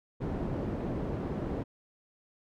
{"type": "low-pass noise", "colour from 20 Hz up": "white", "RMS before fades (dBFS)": -34, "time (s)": [0.2, 1.64], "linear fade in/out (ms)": 20, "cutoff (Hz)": 340, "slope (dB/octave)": 12, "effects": []}